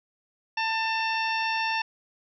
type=harmonic tone with a mistuned harmonic; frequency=893 Hz; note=A5; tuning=25 cents sharp; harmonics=1 / 2 / 3 / 4 / 5 / 6; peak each=-28 / -31 / -30 / -39 / -41 / -37 dBFS; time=0.57-1.82 s; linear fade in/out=5 ms; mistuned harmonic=6; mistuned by=+32 cents; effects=none